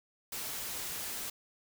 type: noise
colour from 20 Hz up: white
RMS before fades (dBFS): -39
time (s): 0.32-1.3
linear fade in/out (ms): 5
effects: none